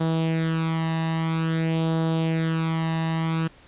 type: tone with flanger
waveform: sawtooth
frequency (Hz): 162.4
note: E3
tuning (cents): -26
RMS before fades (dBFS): -24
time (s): 0-3.48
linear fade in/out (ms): 10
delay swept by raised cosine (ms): 0.21 to 1.08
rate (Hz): 0.5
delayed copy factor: +0.65
effects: pink hiss -52 dBFS RMS until 3.67 s + resampled to 8000 Hz